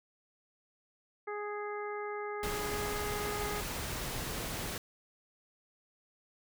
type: harmonic tone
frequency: 415.3 Hz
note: G#4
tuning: in tune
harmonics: 1 / 2 / 3 / 4 / 5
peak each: -38 / -43 / -43 / -48 / -47 dBFS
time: 1.27-3.61 s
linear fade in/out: 10 ms
type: noise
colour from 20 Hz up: pink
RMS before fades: -38 dBFS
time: 2.43-4.78 s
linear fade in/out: 2 ms
effects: none